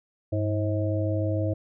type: harmonic tone with a mistuned harmonic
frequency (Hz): 106.6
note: G#2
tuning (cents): +46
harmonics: 1 / 3 / 5 / 6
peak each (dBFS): -25 / -30 / -32 / -33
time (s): 0.32-1.54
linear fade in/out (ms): 10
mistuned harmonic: 1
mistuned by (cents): -92
effects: none